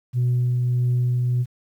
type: tone with tremolo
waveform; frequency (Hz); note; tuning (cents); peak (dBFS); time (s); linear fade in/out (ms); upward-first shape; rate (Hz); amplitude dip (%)
sine; 123.47; B2; 0; -15; 0.13-1.46; 50; triangle; 1.6; 25
effects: tanh soft clip ceiling -15 dBFS + 9-bit